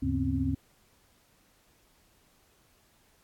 sine tone cluster, 76.1 / 101.2 / 139.8 / 250.9 / 266 Hz, D#2 / G#2 / C#3 / B3 / C4, -38 / -44 / +15 / +28 / +29 cents, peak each -32 / -34 / -35 / -37 / -29 dBFS, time 0.02-0.55 s, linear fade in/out 10 ms, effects pink hiss -65 dBFS RMS until 3.23 s + AAC 64 kbps

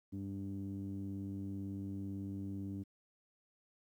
sawtooth tone with low-pass filter, 98 Hz, G2, in tune, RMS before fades -42 dBFS, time 0.12-2.84 s, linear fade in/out 20 ms, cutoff 260 Hz, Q 8.7, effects 12-bit

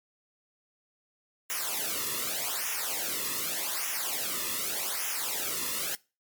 white noise with flanger, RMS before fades -32 dBFS, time 1.5-5.95 s, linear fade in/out 0 ms, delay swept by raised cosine 0.23 to 1.33 ms, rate 0.84 Hz, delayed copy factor -0.9, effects noise-tail reverb RT60 0.3 s tail -23 dB re dry + MP3 96 kbps

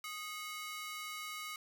sawtooth ring-modulated tone, 1706 Hz, G#6, 46 cents sharp, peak -35 dBFS, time 0.04-1.56 s, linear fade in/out 2 ms, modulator 461 Hz, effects none

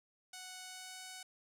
5% pulse tone with pitch glide, 740 to 745.1 Hz, F#5 to F#5, 0 to +12 cents, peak -35 dBFS, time 0.33-1.23 s, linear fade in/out 5 ms, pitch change +12 cents, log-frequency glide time 0.62-1.02 s, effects none

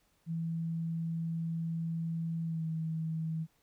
sine tone with pitch glide, 164.81 to 160.67 Hz, E3 to E3, 0 to -44 cents, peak -32 dBFS, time 0.26-3.47 s, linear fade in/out 50 ms, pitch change -44 cents, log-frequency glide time 2.44-2.65 s, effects pink hiss -72 dBFS RMS until 3.62 s

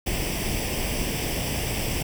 pink noise with comb filter, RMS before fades -27 dBFS, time 0.06-2.03 s, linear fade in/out 10 ms, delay 0.37 ms, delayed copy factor +0.7, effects none

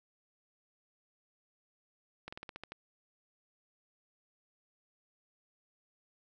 slowing click train, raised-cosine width 0.3 ms, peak -27 dBFS, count 8, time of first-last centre 2.28-2.72 s, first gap 45 ms, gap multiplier 1.11, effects none

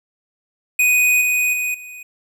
square tone with level steps, 2489 Hz, D#7, in tune, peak -13 / -16 / -20 / -34 dBFS, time 0.79-2.03 s, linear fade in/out 5 ms, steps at 1.21 / 1.53 / 1.74 s, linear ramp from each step 5 ms, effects none

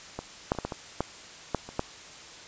clicks, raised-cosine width 1 ms, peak -19 / -9 / -28 / -16 / -16 / -19 / -12 / -11 / -26 / -12 dBFS, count 10, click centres 0.19 / 0.519 / 0.55 / 0.587 / 0.65 / 0.722 / 1.006 / 1.547 / 1.69 / 1.794 s, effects white hiss -46 dBFS RMS until 2.47 s + resampled to 16000 Hz

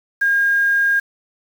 sine tone with quantisation, 1619 Hz, G#6, 45 cents flat, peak -13 dBFS, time 0.21-1 s, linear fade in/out 10 ms, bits 6, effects none

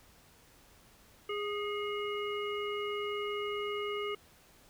harmonic tone with a mistuned harmonic, 412.7 Hz, G#4, 11 cents flat, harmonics 1 / 3 / 5 / 7, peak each -35 / -40 / -42 / -43 dBFS, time 1.29-4.15 s, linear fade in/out 5 ms, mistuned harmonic 5, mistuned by +66 cents, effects pink hiss -61 dBFS RMS until 4.69 s

